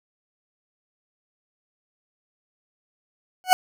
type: tone with exponential growth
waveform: 40% pulse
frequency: 740 Hz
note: F#5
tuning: in tune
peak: -7 dBFS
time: 3.44-3.53 s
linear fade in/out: 0 ms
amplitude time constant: 18 ms
effects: none